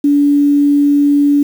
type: tone with quantisation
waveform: sine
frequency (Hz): 287.3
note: D4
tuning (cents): -38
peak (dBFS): -7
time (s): 0.04-1.43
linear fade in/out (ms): 5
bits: 6
effects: none